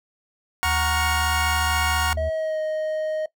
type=chord; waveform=25% pulse; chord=Gb major seventh; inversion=none; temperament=equal with one note detuned; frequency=740 / 932.3 / 1108.7 / 1415.6 Hz; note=Gb5 / Bb5 / Db6 / F6; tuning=0 / 0 / 0 / +23 cents; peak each=-23 dBFS; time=0.63-2.13 s; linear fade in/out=0 ms
type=tone; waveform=triangle; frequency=76.8 Hz; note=D#2; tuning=22 cents flat; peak=-24 dBFS; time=0.64-2.3 s; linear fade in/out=20 ms
type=tone with pitch glide; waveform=triangle; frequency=640 to 622.9 Hz; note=D#5 to D#5; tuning=+49 to +2 cents; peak=-21 dBFS; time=2.17-3.26 s; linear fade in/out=5 ms; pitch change=-47 cents; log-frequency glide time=2.29-2.6 s
effects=noise-tail reverb RT60 0.1 s tail -18 dB re dry

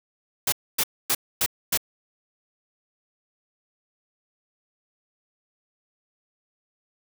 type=noise bursts; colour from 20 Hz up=white; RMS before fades=-22 dBFS; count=5; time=0.47-1.775 s; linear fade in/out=5 ms; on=53 ms; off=260 ms; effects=none

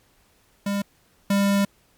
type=tone pair in turn; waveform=square; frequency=200.8 / 199.53 Hz; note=G3 / G3; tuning=+42 / +31 cents; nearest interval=unison; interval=11 cents; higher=first; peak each=-23 / -18 dBFS; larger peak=second; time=0.66-0.82 / 1.3-1.65 s; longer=second; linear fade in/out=5 ms; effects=pink hiss -61 dBFS RMS until 1.97 s + MP3 96 kbps

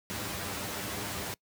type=noise with comb filter; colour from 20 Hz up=pink; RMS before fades=-36 dBFS; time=0.1-1.34 s; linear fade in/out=0 ms; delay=10 ms; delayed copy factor=+0.55; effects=noise-tail reverb RT60 0.1 s tail -24 dB re dry + high-pass 80 Hz 12 dB/octave

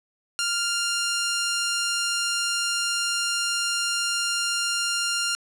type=tone; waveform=10% pulse; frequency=1396.9 Hz; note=F6; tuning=in tune; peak=-15 dBFS; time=0.39-5.35 s; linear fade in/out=0 ms; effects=low-pass 12000 Hz 12 dB/octave

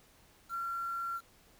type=tone with quantisation; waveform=sine; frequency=1368 Hz; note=F6; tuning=36 cents flat; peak=-34 dBFS; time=0.49-1.21 s; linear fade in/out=50 ms; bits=9; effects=pink hiss -63 dBFS RMS until 1.59 s

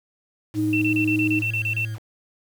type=tone with vibrato; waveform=triangle; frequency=110 Hz; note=A2; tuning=in tune; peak=-25 dBFS; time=0.53-1.99 s; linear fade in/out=50 ms; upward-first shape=sine; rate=3.3 Hz; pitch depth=22 cents each way
type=tone; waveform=sine; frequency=311.1 Hz; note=D#4; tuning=in tune; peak=-20 dBFS; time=0.54-1.43 s; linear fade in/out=50 ms
type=tone bursts; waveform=sine; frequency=2690 Hz; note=E7; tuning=34 cents sharp; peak=-22 dBFS; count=10; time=0.73-1.85 s; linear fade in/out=2 ms; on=85 ms; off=30 ms
effects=7-bit

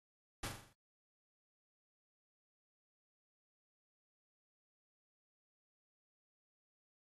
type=noise with echo; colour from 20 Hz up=pink; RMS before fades=-41 dBFS; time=0.43-0.48 s; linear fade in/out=5 ms; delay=42 ms; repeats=6; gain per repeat=-5 dB; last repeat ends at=0.732 s; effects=AAC 32 kbps

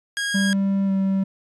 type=tone; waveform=sawtooth; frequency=1637 Hz; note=G#6; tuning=25 cents flat; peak=-19 dBFS; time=0.17-0.53 s; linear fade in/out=0 ms
type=tone with pitch glide; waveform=triangle; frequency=196 to 193.19 Hz; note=G3 to G3; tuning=0 to -25 cents; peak=-16 dBFS; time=0.34-1.24 s; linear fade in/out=10 ms; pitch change=-25 cents; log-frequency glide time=0.86-0.91 s
effects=resampled to 24000 Hz

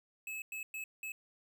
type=tone bursts at uneven times; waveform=square; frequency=2591 Hz; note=E7; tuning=30 cents flat; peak=-40 dBFS; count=4; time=0.27-0.42 / 0.52-0.63 / 0.74-0.84 / 1.03-1.12 s; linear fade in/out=2 ms; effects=none

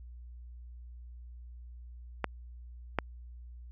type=clicks; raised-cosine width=0.5 ms; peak=-14 / -12 dBFS; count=2; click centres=2.243 / 2.987 s; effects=added 60 Hz sine -45 dBFS peak until 3.71 s

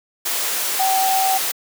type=tone in noise; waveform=sine; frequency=766 Hz; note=G5; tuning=40 cents flat; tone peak=-16 dBFS; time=0.79-1.38 s; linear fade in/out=10 ms; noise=white; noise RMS=-22 dBFS; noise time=0.25-1.52 s; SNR=+3 dB; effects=high-pass 400 Hz 12 dB/octave

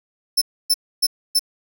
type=tone bursts; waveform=sawtooth; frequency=5300 Hz; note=E8; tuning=9 cents sharp; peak=-11 dBFS; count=4; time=0.37-1.394 s; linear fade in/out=10 ms; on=46 ms; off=280 ms; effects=none

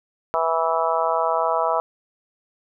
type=harmonic tone; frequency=163.9 Hz; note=E3; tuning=10 cents flat; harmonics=3 / 4 / 5 / 6 / 7 / 8; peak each=-27 / -23 / -27 / -24 / -28 / -27 dBFS; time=0.34-1.8 s; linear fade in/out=0 ms; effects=none

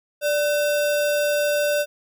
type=tone with sample-and-hold; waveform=sine; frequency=587.3 Hz; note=D5; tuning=in tune; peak=-18 dBFS; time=0.21-1.86 s; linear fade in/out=50 ms; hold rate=2100 Hz; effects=none

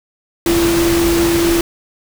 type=tone in noise; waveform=sine; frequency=338.3 Hz; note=E4; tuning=45 cents sharp; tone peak=-12 dBFS; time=0.46-1.61 s; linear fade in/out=2 ms; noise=pink; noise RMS=-19 dBFS; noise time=0.46-1.61 s; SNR=+4 dB; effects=none

